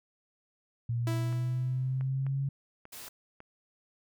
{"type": "exponential sweep", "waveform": "sine", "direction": "up", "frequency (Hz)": [117.2, 138.59], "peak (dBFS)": -28, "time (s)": [0.89, 2.49], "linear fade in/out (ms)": 5}
{"type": "tone with exponential decay", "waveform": "sawtooth", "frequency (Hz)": 329.6, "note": "E4", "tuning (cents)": 0, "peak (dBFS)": -29, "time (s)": [1.07, 2.09], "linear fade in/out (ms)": 2, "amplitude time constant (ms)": 220}
{"type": "clicks", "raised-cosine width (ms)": 0.5, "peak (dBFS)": -33, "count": 6, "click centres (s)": [1.327, 2.01, 2.266, 2.854, 3.08, 3.404]}
{"type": "noise", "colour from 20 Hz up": "white", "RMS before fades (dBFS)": -45, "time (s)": [2.92, 3.09], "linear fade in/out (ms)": 10}
{"effects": []}